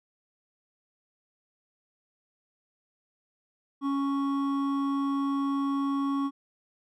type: tone pair together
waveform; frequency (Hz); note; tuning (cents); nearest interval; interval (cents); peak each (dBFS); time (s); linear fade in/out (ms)
triangle; 277.2 / 1108.7; C#4 / C#6; 0 / 0; 2 octaves; 2400; -24 / -32; 3.81-6.31; 50
effects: none